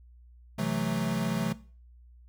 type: chord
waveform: square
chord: F# half-diminished seventh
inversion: second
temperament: equal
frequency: 130.81 / 164.81 / 185 / 220 Hz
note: C3 / E3 / F#3 / A3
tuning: 0 / 0 / 0 / 0 cents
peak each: -36 / -34 / -33 / -33 dBFS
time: 0.58-1.53 s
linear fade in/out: 10 ms
effects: noise-tail reverb RT60 0.4 s tail -18 dB re dry + added 60 Hz sine -51 dBFS peak until 2.28 s